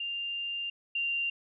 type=tone pair in turn; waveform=sine; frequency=2794 / 2778 Hz; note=F7 / F7; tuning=0 / -10 cents; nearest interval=unison; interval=10 cents; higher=first; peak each=-32 / -28 dBFS; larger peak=second; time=0-0.7 / 0.95-1.3 s; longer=first; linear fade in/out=5 ms; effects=none

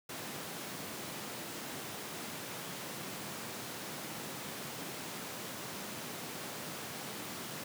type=high-pass noise; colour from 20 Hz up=pink; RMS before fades=-43 dBFS; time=0.09-7.64 s; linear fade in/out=5 ms; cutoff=130 Hz; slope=24 dB/octave; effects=none

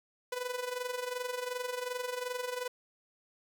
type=tone with amplitude modulation; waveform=sawtooth; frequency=497.2 Hz; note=B4; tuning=12 cents sharp; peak=-28 dBFS; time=0.32-2.68 s; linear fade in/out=5 ms; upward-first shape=sine; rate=22.7 Hz; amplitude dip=70%; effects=none

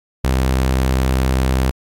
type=tone; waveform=sawtooth; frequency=65 Hz; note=C2; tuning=11 cents flat; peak=-10 dBFS; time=0.24-1.71 s; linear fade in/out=5 ms; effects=AAC 64 kbps

